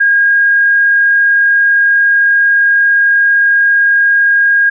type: tone with frequency modulation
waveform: sine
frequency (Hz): 1627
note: G#6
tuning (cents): -36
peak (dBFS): -6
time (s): 0-4.7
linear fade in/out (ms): 10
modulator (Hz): 42.4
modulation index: 0.28
effects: none